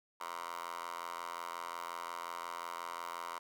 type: tone with high-pass filter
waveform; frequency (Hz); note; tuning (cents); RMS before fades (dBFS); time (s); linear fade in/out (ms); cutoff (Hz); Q
10% pulse; 85.6; F2; -34; -43; 0.2-3.39; 10; 940; 8.2
effects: none